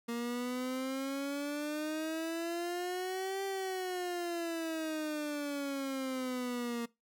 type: exponential two-way sweep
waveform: 30% pulse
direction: up then down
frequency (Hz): 233.1 to 392 to 233.1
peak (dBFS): -32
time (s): 0.08-6.86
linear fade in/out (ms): 10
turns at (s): 3.44
effects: noise-tail reverb RT60 0.2 s tail -21 dB re dry